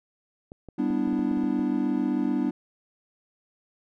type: clicks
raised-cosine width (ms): 2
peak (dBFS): -28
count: 10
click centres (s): 0.519 / 0.687 / 0.905 / 1.075 / 1.129 / 1.193 / 1.315 / 1.374 / 1.437 / 1.594
type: chord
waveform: triangle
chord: E minor seventh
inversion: first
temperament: equal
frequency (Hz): 196 / 246.9 / 293.7 / 329.6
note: G3 / B3 / D4 / E4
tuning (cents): 0 / 0 / 0 / 0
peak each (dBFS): -29 / -25 / -25 / -30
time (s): 0.78-2.51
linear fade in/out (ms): 10
effects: none